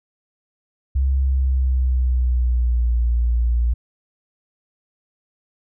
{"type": "tone with pitch glide", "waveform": "sine", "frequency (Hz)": [66.9, 58.92], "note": ["C2", "A#1"], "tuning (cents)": [39, 19], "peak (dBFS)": -15, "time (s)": [0.95, 3.74], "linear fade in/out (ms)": 10, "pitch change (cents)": -220, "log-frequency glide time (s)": [1.2, 2.95], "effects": []}